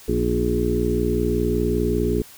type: harmonic tone with a mistuned harmonic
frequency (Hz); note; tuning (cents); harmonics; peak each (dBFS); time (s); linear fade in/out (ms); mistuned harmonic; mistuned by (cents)
59.9; A#1; +48; 1 / 2 / 3 / 4 / 5 / 6 / 7; -25 / -28 / -28 / -26 / -30 / -25 / -24; 0.08-2.22; 5; 5; +30
effects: white hiss -45 dBFS RMS until 2.37 s